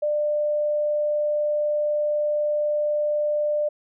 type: tone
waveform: sine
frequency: 596 Hz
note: D5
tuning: 25 cents sharp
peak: -20 dBFS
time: 0.02-3.69 s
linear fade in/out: 10 ms
effects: none